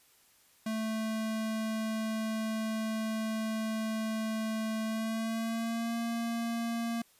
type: tone with pitch glide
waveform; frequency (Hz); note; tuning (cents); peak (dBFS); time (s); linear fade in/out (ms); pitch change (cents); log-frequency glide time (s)
square; 220 to 231.7; A3 to A#3; 0 to -10; -32; 0.66-7.02; 5; +90; 4.84-5.96
effects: white hiss -64 dBFS RMS until 7.19 s + resampled to 32000 Hz